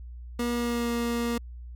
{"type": "tone with pitch glide", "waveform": "30% pulse", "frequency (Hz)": [239.1, 235.7], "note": ["A#3", "A#3"], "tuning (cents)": [44, 19], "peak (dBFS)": -23, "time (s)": [0.39, 1.38], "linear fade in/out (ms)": 5, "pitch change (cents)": -25, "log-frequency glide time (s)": [0.54, 0.91], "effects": ["added 60 Hz sine -38 dBFS peak until 1.75 s", "MP3 96 kbps"]}